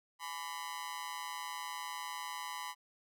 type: tone with amplitude modulation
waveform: sawtooth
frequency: 1000 Hz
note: B5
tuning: 21 cents sharp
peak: -32 dBFS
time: 0.19-2.75 s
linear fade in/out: 50 ms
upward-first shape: sine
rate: 160 Hz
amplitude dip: 100%
effects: none